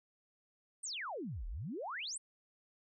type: exponential two-way sweep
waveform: sine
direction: down then up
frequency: 9400 to 35.96 to 9400 Hz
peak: -39 dBFS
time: 0.83-2.18 s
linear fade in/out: 10 ms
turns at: 1.47 s
effects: none